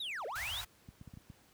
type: linear two-way sweep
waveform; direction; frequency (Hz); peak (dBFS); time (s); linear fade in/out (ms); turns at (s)
triangle; down then up; 3951 to 409 to 3951; -36; 0-0.61; 5; 0.26
type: band-stop noise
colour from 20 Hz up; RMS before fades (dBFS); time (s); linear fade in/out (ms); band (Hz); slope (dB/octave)
pink; -43; 0.35-0.65; 10; 120 to 680; 48
type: clicks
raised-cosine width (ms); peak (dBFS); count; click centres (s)
5; -36; 6; 0.888 / 1.013 / 1.076 / 1.138 / 1.173 / 1.301
effects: pink hiss -65 dBFS RMS until 1.53 s + high-pass 60 Hz 12 dB/octave